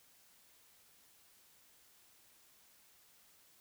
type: silence
effects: white hiss -66 dBFS RMS until 3.6 s